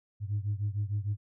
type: beating tone pair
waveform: sine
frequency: 100.6 / 107.2 Hz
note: G2 / A2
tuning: +45 / -45 cents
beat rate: 6.6 Hz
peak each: -30 / -32 dBFS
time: 0.2-1.17 s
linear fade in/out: 50 ms
effects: tanh soft clip ceiling -24 dBFS